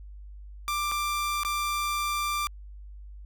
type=tone with dropouts; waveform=sawtooth; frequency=1182 Hz; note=D6; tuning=11 cents sharp; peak=-23 dBFS; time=0.68-2.47 s; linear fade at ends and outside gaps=0 ms; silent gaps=0.915-0.919 / 1.434-1.449 s; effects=added 50 Hz sine -41 dBFS peak until 3.25 s